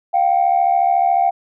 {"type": "tone pair together", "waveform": "sine", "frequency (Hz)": [704, 778], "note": ["F5", "G5"], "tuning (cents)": [14, -13], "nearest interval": "major second", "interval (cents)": 173, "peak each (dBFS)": -14, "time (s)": [0.13, 1.31], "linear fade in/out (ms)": 20, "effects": ["tanh soft clip ceiling -7 dBFS"]}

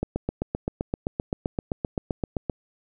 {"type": "click train", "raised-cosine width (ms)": 2, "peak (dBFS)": -12, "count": 20, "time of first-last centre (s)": [0.03, 2.498], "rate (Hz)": 7.7, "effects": []}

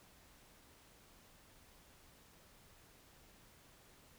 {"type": "silence", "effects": ["pink hiss -64 dBFS RMS until 4.18 s"]}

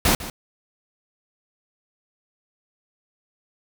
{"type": "noise with echo", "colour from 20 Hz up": "pink", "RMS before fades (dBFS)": -18, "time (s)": [0.05, 0.15], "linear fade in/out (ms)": 2, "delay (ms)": 150, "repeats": 1, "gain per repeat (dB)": -15, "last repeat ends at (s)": 0.3, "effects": []}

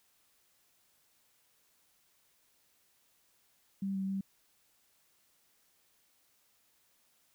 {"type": "tone with pitch steps", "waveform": "sine", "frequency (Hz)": [195.3, 192.3, 194.1], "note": ["G3", "G3", "G3"], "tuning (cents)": [-6, -33, -17], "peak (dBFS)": -32, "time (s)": [3.82, 4.21], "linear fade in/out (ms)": 5, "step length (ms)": 130, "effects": ["white hiss -71 dBFS RMS until 7.34 s"]}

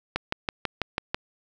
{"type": "click train", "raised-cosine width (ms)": 0.3, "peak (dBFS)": -9, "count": 7, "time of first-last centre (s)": [0.16, 1.145], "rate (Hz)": 6.09, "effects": []}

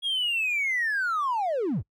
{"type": "linear sweep", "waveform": "triangle", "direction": "down", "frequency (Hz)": [3322, 59.3], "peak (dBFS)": -21, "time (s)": [0.02, 1.83], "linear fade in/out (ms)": 50, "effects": ["noise-tail reverb RT60 0.1 s tail -23 dB re dry", "tanh soft clip ceiling -20 dBFS"]}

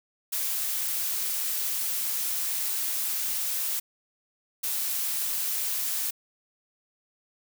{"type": "noise bursts at uneven times", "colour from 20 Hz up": "blue", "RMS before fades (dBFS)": -29, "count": 2, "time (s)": [[0.32, 3.8], [4.63, 6.11]], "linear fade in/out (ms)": 10, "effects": []}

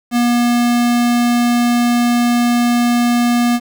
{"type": "tone", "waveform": "square", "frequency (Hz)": 240, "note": "B3", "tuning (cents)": -49, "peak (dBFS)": -12, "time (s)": [0.11, 3.6], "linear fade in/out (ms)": 50, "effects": ["7-bit"]}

